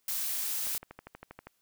blue noise, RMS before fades -33 dBFS, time 0.08-0.78 s, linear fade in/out 2 ms
click train, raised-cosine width 0.5 ms, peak -29 dBFS, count 11, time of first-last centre 0.67-1.47 s, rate 12.5 Hz
effects white hiss -74 dBFS RMS until 1.61 s

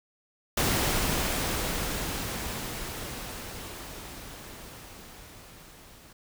pink noise with level ramp, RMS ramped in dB -25 to -52 dBFS, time 0.57-6.13 s, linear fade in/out 5 ms, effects none

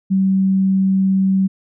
sine tone, 191.6 Hz, G3, 39 cents flat, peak -12 dBFS, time 0.1-1.48 s, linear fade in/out 20 ms, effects none

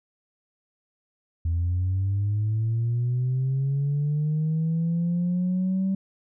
sine linear sweep, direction up, 82.1 to 193.6 Hz, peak -20 dBFS, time 1.45-5.95 s, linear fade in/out 5 ms, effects tanh soft clip ceiling -19 dBFS

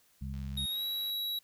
harmonic tone, 67.3 Hz, C2, 49 cents sharp, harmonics 1 / 2 / 3, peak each -38 / -41 / -43 dBFS, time 0.21-0.66 s, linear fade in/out 10 ms
click train, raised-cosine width 0.2 ms, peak -39 dBFS, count 61, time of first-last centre 0.34-1.098 s, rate 79.2 Hz
square tone with pitch glide, 3751 to 3883 Hz, A#7 to B7, +10 to -30 cents, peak -33 dBFS, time 0.57-1.39 s, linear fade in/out 5 ms, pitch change +60 cents, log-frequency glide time 0.69-0.84 s
effects white hiss -67 dBFS RMS until 1.43 s

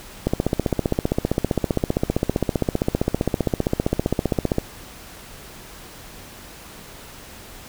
click train, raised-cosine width 2 ms, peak -5 dBFS, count 67, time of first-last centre 0.27-4.584 s, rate 15.3 Hz, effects pink hiss -41 dBFS RMS until 7.68 s

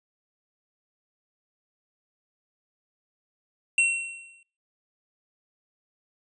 square tone with exponential decay, 2724 Hz, F7, 44 cents flat, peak -17 dBFS, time 3.78-4.43 s, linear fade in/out 2 ms, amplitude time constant 140 ms, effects noise-tail reverb RT60 0.6 s tail -26 dB re dry + resampled to 22050 Hz

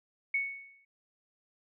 sine tone with exponential decay, 2217 Hz, C#7, in tune, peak -25 dBFS, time 0.34-0.85 s, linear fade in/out 5 ms, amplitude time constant 110 ms, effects none

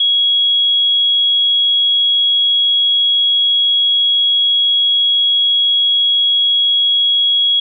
sine tone, 3322 Hz, G#7, in tune, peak -10 dBFS, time 0-7.6 s, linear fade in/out 5 ms, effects none

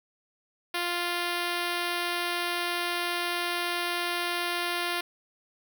5% pulse tone with notch filter, 349.2 Hz, F4, in tune, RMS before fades -30 dBFS, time 0.74-5.01 s, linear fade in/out 5 ms, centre 7500 Hz, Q 1.2, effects none

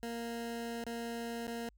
20% pulse tone with dropouts, 233.1 Hz, A#3, in tune, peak -33 dBFS, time 0.03-1.69 s, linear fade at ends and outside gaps 0 ms, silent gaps 0.84-0.866 / 1.469-1.477 s, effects added 50 Hz sine -62 dBFS peak until 1.77 s

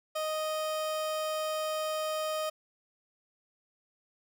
30% pulse tone, 622.3 Hz, D#5, in tune, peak -28 dBFS, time 0.15-2.5 s, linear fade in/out 10 ms, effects none

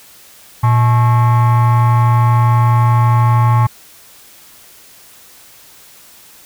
sine tone with frequency modulation, 116.54 Hz, A#2, in tune, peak -5 dBFS, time 0.63-3.67 s, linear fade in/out 10 ms, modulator 976 Hz, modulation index 0.57, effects tanh soft clip ceiling -7 dBFS + white hiss -42 dBFS RMS until 6.45 s

